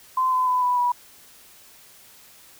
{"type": "tone with pitch steps", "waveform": "sine", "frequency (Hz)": [1031, 1016.8, 1002.8, 989, 975.4], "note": ["C6", "C6", "B5", "B5", "B5"], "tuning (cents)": [-26, -50, 26, 2, -22], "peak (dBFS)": -18, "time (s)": [0.17, 0.92], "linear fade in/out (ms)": 5, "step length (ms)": 150, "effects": ["white hiss -50 dBFS RMS until 2.59 s"]}